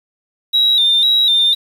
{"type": "tone with vibrato", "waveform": "triangle", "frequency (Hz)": 3729, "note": "A#7", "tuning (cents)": 0, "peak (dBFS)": -7, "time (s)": [0.53, 1.55], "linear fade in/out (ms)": 20, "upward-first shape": "square", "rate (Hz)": 2, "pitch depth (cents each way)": 59, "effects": ["tanh soft clip ceiling -7 dBFS", "7-bit"]}